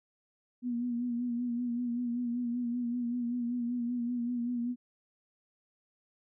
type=tone with vibrato; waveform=sine; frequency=241.1 Hz; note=B3; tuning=41 cents flat; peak=-30 dBFS; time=0.62-4.76 s; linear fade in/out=50 ms; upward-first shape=sine; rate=5.2 Hz; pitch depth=43 cents each way; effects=none